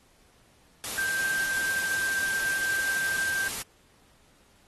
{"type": "tone in noise", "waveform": "sine", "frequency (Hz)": 1573, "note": "G6", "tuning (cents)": 6, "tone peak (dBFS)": -26, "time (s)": [0.98, 3.48], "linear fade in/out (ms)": 0, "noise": "white", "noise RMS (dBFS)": -34, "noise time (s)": [0.84, 3.62], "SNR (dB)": 5, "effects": ["pink hiss -62 dBFS RMS until 4.67 s", "AAC 32 kbps"]}